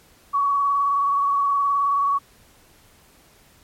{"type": "tone with vibrato", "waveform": "sine", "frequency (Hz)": 1125, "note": "C#6", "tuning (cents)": 25, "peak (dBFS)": -17, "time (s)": [0.33, 2.19], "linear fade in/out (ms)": 20, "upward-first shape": "sine", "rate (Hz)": 19, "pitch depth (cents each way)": 25, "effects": ["pink hiss -54 dBFS RMS until 3.63 s", "MP3 64 kbps"]}